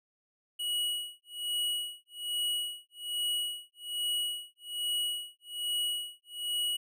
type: tone with tremolo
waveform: square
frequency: 2916 Hz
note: F#7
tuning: 26 cents flat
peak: -29 dBFS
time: 0.59-6.77 s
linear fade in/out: 10 ms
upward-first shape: sine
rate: 1.2 Hz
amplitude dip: 100%
effects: none